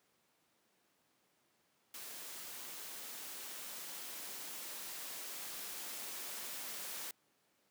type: noise with level ramp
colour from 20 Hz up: white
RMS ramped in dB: -48 to -44 dBFS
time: 1.94-7.11 s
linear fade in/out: 2 ms
effects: pink hiss -75 dBFS RMS until 7.7 s + high-pass 200 Hz 12 dB/octave